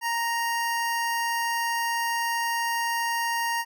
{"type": "tone", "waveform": "25% pulse", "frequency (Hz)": 932.3, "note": "A#5", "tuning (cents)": 0, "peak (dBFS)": -21, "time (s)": [0.01, 3.65], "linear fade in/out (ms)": 50, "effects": []}